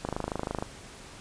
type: click train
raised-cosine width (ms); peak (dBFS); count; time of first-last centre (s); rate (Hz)
1; -16; 16; 0.05-0.625; 26.1
effects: pink hiss -47 dBFS RMS until 1.2 s + resampled to 22050 Hz